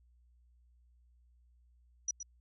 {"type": "tone with echo", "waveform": "sine", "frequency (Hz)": 5860, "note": "F#8", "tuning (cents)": -18, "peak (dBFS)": -30, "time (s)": [2.08, 2.11], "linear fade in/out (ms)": 5, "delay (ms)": 120, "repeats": 1, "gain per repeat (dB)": -10, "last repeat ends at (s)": 2.23, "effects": ["added 60 Hz sine -63 dBFS peak until 2.4 s"]}